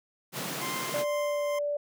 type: high-pass noise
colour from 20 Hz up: pink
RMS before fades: -35 dBFS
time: 0.32-1.05 s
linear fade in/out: 50 ms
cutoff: 130 Hz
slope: 96 dB/octave
type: tone with tremolo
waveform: 25% pulse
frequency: 1046.5 Hz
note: C6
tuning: in tune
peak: -30 dBFS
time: 0.61-1.59 s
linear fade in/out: 5 ms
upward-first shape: sine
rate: 2.2 Hz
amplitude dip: 35%
type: tone with pitch glide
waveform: sine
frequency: 587.3 to 582.9 Hz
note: D5 to D5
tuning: 0 to -13 cents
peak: -27 dBFS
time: 0.94-1.77 s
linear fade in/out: 5 ms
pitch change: -13 cents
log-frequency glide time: 1.17-1.46 s
effects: none